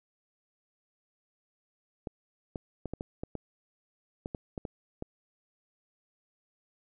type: clicks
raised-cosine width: 2 ms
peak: -22 dBFS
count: 12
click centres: 2.072 / 2.558 / 2.857 / 2.936 / 3.009 / 3.235 / 3.353 / 4.259 / 4.348 / 4.578 / 4.652 / 5.024 s
effects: none